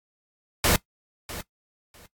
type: noise with echo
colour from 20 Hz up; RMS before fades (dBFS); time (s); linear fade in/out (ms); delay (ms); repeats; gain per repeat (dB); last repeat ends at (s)
pink; -20; 0.64-0.76; 2; 650; 2; -15; 2.06
effects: noise-tail reverb RT60 0.1 s tail -18 dB re dry + AAC 64 kbps